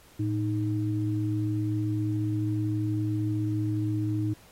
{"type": "tone pair together", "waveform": "sine", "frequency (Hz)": [110.63, 311.1], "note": ["A2", "D#4"], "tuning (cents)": [10, 0], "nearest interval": "octave + tritone", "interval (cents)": 1790, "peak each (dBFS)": [-27, -29], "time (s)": [0.19, 4.34], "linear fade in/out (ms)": 10, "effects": ["pink hiss -56 dBFS RMS until 4.51 s", "AAC 48 kbps"]}